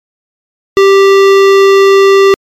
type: tone with hard clipping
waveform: sine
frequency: 392 Hz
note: G4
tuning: in tune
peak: -4 dBFS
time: 0.77-2.34 s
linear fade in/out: 0 ms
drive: 18 dB
effects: MP3 64 kbps